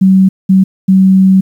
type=tone bursts at uneven times; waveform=sine; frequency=190 Hz; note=F#3; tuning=46 cents sharp; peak=-3 dBFS; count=3; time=0.01-0.29 / 0.49-0.64 / 0.88-1.41 s; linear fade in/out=10 ms; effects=7-bit